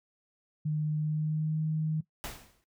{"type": "tone with pitch glide", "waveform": "sine", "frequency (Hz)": [152.6, 156.35], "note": ["D#3", "D#3"], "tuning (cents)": [-33, 9], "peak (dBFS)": -27, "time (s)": [0.65, 2.01], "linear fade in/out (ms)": 10, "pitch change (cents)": 42, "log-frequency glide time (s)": [0.97, 1.6]}
{"type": "noise with exponential decay", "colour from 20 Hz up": "pink", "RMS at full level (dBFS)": -36, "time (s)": [2.24, 2.64], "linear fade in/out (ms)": 0, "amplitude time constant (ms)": 85}
{"effects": ["noise-tail reverb RT60 0.1 s tail -17 dB re dry"]}